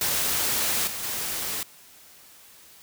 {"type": "noise with level steps", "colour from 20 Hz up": "white", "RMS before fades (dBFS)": [-25, -33, -30], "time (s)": [0.01, 1.63], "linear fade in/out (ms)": 2, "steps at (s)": [0.87, 1.03], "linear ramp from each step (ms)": 5, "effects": ["white hiss -51 dBFS RMS until 2.82 s"]}